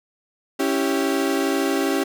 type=chord; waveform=35% pulse; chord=C# diminished; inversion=none; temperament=equal; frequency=277.2 / 329.6 / 392 Hz; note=C#4 / E4 / G4; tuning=0 / 0 / 0 cents; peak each=-21 / -24 / -22 dBFS; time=0.59-2.04 s; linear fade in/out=10 ms; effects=none